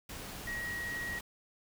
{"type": "tone in noise", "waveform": "sine", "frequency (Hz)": 1900, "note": "A#6", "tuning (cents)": 33, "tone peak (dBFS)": -36, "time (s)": [0.47, 1.19], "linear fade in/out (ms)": 5, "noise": "pink", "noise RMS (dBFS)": -44, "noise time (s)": [0.09, 1.21], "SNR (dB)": 5, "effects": []}